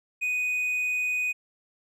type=tone; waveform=triangle; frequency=2489 Hz; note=D#7; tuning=in tune; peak=-23 dBFS; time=0.21-1.33 s; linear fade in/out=20 ms; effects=none